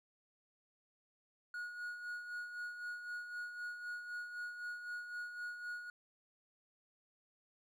triangle tone with tremolo, 1449 Hz, F#6, 37 cents flat, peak -38 dBFS, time 1.54-5.9 s, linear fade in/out 2 ms, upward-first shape sine, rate 3.9 Hz, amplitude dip 55%, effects none

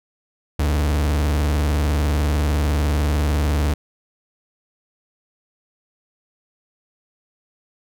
40% pulse tone with vibrato, 73.6 Hz, D2, 4 cents sharp, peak -16 dBFS, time 0.59-3.74 s, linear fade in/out 5 ms, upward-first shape triangle, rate 20 Hz, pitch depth 190 cents each way, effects none

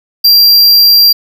square tone, 4742 Hz, D8, 16 cents sharp, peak -3 dBFS, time 0.24-1.13 s, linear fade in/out 10 ms, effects none

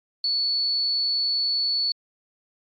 sine tone, 4435 Hz, C#8, in tune, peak -21 dBFS, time 0.24-1.92 s, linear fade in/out 2 ms, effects AAC 64 kbps

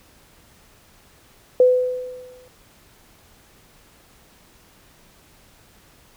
sine tone with exponential decay, 503 Hz, B4, 32 cents sharp, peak -8 dBFS, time 1.6-2.48 s, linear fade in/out 2 ms, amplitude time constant 190 ms, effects pink hiss -53 dBFS RMS until 6.16 s

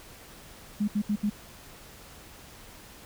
sine tone bursts at uneven times, 207.7 Hz, G#3, in tune, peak -23 dBFS, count 4, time 0.8-0.88 / 0.95-1.02 / 1.09-1.16 / 1.23-1.3 s, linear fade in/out 10 ms, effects pink hiss -49 dBFS RMS until 3.05 s

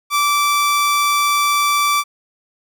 sawtooth tone, 1164 Hz, D6, 16 cents flat, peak -10 dBFS, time 0.1-2.04 s, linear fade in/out 50 ms, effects none

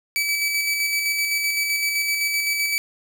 sawtooth tone with tremolo, 2297 Hz, D7, 39 cents flat, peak -16 dBFS, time 0.16-2.78 s, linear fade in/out 0 ms, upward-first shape square, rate 7.8 Hz, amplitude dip 30%, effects none

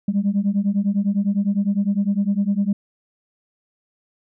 sine beating tone pair, 196 / 205.9 Hz, G3 / G#3, 0 / -15 cents, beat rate 9.9 Hz, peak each -19 / -19 dBFS, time 0.08-2.73 s, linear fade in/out 5 ms, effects tanh soft clip ceiling -12 dBFS

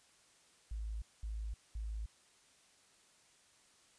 sine tone bursts, 54 Hz, A1, 32 cents flat, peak -38 dBFS, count 3, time 0.71-2.06 s, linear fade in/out 5 ms, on 310 ms, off 210 ms, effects white hiss -67 dBFS RMS until 3.98 s + resampled to 22050 Hz

